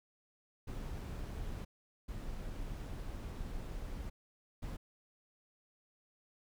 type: noise bursts at uneven times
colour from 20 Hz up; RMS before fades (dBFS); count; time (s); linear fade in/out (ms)
brown; -42; 3; 0.67-1.65 / 2.08-4.1 / 4.62-4.77; 10
effects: none